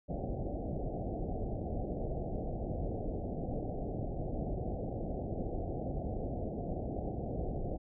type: low-pass noise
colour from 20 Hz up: pink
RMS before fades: -37 dBFS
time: 0.08-7.78 s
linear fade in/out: 20 ms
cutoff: 760 Hz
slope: 96 dB/octave
effects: none